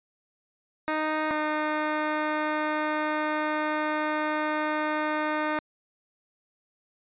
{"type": "tone pair in turn", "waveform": "10% pulse", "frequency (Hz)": [310, 305.6], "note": ["D#4", "D#4"], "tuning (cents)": [-6, -31], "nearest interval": "unison", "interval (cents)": 25, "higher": "first", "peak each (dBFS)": -17, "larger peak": "neither", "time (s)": [[0.88, 1.31], [1.31, 5.59]], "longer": "second", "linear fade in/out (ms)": 0, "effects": ["resampled to 8000 Hz"]}